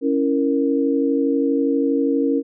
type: chord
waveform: sine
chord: A# diminished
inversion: first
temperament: equal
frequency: 277.2 / 329.6 / 466.2 Hz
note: C#4 / E4 / A#4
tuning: 0 / 0 / 0 cents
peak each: -18 / -24 / -21 dBFS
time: 0.01-2.43 s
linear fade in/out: 50 ms
effects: none